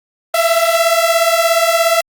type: beating tone pair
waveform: sawtooth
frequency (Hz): 659.3 / 676.3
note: E5 / E5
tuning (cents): 0 / +44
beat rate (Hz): 17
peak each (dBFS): -10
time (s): 0.34-2.01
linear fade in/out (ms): 5
effects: Opus 32 kbps